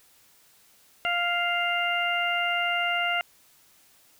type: harmonic tone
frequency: 698.5 Hz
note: F5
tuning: in tune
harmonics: 1 / 2 / 3 / 4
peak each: -29 / -29 / -29 / -29 dBFS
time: 1.05-3.21 s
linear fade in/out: 0 ms
effects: white hiss -59 dBFS RMS until 4.19 s

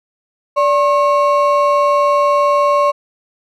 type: ring-modulated tone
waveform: triangle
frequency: 830.6 Hz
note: G#5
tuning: in tune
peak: -5 dBFS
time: 0.56-2.92 s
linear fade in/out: 20 ms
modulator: 250 Hz
effects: none

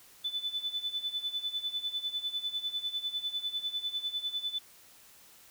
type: tone with tremolo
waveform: sine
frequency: 3499 Hz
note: A7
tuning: 10 cents flat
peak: -29 dBFS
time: 0.24-4.59 s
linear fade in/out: 10 ms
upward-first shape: sine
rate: 10 Hz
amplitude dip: 80%
effects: white hiss -57 dBFS RMS until 5.5 s

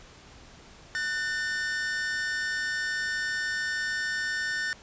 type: tone pair together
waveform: 45% pulse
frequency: 1491.3 / 1800 Hz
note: F#6 / A6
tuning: +13 / +39 cents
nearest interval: minor third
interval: 326 cents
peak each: -33 / -29 dBFS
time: 0.95-4.73 s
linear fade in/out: 0 ms
effects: pink hiss -51 dBFS RMS until 4.82 s + resampled to 16000 Hz

